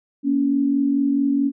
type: tone pair together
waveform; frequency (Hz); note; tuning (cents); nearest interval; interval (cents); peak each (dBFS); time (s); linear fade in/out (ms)
sine; 235.8 / 280.4; A#3 / C#4; +20 / +20; minor third; 300; -23 / -17; 0.23-1.52; 50
effects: none